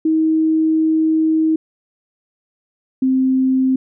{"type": "tone pair in turn", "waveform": "sine", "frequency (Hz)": [317.3, 261.4], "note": ["D#4", "C4"], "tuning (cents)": [34, -1], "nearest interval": "minor third", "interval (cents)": 335, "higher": "first", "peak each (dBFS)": -12, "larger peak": "neither", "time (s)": [[0.05, 1.56], [3.02, 3.76]], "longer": "first", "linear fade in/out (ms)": 5, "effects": []}